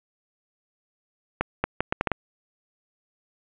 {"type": "accelerating click train", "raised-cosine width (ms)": 0.5, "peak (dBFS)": -7, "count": 7, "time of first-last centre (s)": [1.41, 2.117], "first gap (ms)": 230, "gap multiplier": 0.72, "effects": ["resampled to 8000 Hz", "8-bit"]}